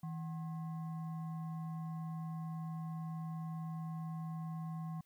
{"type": "tone with frequency modulation", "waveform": "sine", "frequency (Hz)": 162.2, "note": "E3", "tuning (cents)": -28, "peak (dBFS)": -39, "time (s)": [0.03, 5.01], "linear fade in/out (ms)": 5, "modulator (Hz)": 909, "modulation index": 0.36, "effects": ["white hiss -75 dBFS RMS until 5.05 s"]}